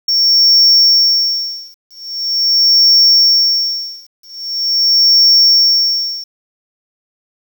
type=tone with tremolo; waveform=triangle; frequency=5480 Hz; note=F8; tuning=34 cents flat; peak=-4 dBFS; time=0.08-6.24 s; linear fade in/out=5 ms; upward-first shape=sine; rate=0.43 Hz; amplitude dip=100%; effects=7-bit